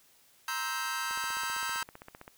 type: chord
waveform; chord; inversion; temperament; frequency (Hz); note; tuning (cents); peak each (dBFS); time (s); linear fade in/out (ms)
sawtooth; C dominant seventh; third; just; 941.9 / 1046.5 / 1308.1 / 1569.8; Bb5 / C6 / E6 / G6; +18 / 0 / -14 / +2; -35 / -37 / -33 / -32; 0.48-1.83; 2
type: click train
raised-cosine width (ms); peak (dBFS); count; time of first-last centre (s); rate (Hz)
0.5; -30; 19; 1.11-2.279; 15.4
effects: white hiss -63 dBFS RMS until 2.37 s